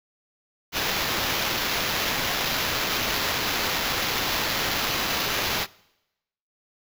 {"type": "noise with sample-and-hold", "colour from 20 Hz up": "violet", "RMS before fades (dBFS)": -26, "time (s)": [0.72, 5.67], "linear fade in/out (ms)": 50, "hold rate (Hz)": 8820, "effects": ["noise-tail reverb RT60 0.9 s tail -23 dB re dry"]}